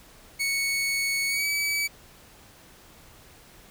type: tone with pitch glide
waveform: sawtooth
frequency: 2217 to 2287 Hz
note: C#7 to D7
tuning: 0 to -47 cents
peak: -21 dBFS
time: 0.39-1.88 s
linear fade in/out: 20 ms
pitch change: +53 cents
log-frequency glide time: 1.28-1.47 s
effects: pink hiss -52 dBFS RMS until 3.7 s